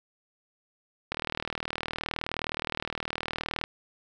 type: click train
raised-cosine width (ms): 0.3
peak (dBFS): -14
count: 100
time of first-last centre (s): 1.12-3.639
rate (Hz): 39.3
effects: none